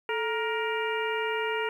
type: harmonic tone with a mistuned harmonic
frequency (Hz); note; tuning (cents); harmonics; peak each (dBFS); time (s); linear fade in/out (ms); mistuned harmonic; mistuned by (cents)
469.5; A#4; +12; 1 / 2 / 3 / 4 / 5 / 6; -30 / -33 / -35 / -36 / -37 / -38; 0.09-1.69; 2; 1; -120
effects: 10-bit